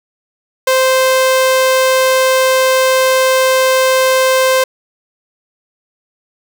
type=tone; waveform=sawtooth; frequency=521 Hz; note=C5; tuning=7 cents flat; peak=-5 dBFS; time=0.67-4.64 s; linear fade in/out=5 ms; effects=none